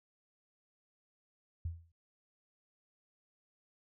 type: tone with exponential decay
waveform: sine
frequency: 83.8 Hz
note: E2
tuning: 29 cents sharp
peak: -32 dBFS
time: 1.65-1.92 s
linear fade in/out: 5 ms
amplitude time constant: 57 ms
effects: none